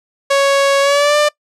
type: tone with pitch glide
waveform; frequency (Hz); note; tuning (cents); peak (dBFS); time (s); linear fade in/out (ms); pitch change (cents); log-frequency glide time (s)
sawtooth; 555 to 594.8; C#5 to D5; +2 to +22; -6; 0.3-1.29; 10; +120; 0.81-1.17
effects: noise-tail reverb RT60 0.1 s tail -23 dB re dry + low-pass 8000 Hz 12 dB/octave